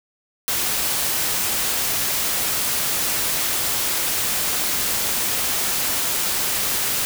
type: noise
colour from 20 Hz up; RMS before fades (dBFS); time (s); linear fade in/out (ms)
white; -22; 0.48-7.05; 0
effects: none